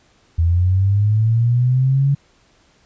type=linear sweep; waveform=sine; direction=up; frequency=81.5 to 141.6 Hz; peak=-12 dBFS; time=0.38-2.15 s; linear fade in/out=10 ms; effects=pink hiss -56 dBFS RMS until 2.85 s + resampled to 16000 Hz